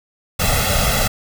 pink noise with comb filter, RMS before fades -17 dBFS, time 0.39-1.08 s, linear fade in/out 10 ms, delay 1.5 ms, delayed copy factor +1, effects none

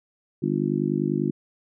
harmonic tone, 50.1 Hz, G1, 38 cents sharp, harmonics 3 / 4 / 5 / 6 / 7, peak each -28 / -28 / -28 / -28 / -28 dBFS, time 0.42-1.31 s, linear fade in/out 10 ms, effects none

